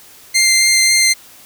15% pulse tone with vibrato, 2093 Hz, C7, in tune, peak -3 dBFS, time 0.34-1.14 s, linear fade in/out 20 ms, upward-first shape triangle, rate 3.7 Hz, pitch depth 10 cents each way, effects white hiss -42 dBFS RMS until 1.45 s

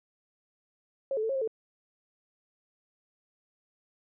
sine tone with pitch steps, 543 / 432.9 / 445.7 / 543 / 531 / 442.3 Hz, C#5 / A4 / A4 / C#5 / C5 / A4, -36 / -28 / +22 / -36 / +25 / +9 cents, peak -27 dBFS, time 1.11-1.476 s, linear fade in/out 2 ms, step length 61 ms, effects none

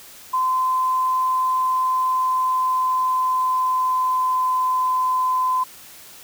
sine tone with pitch glide, 1028 to 1020.9 Hz, C6 to C6, -31 to -43 cents, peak -17 dBFS, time 0.33-5.64 s, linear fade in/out 10 ms, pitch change -12 cents, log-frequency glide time 1.82-4.66 s, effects white hiss -43 dBFS RMS until 6.23 s

